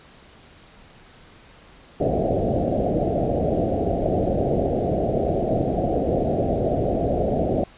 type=low-pass noise; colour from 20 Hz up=white; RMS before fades=-22 dBFS; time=2-7.64 s; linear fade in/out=5 ms; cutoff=730 Hz; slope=96 dB/octave; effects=pink hiss -49 dBFS RMS until 7.77 s + resampled to 8000 Hz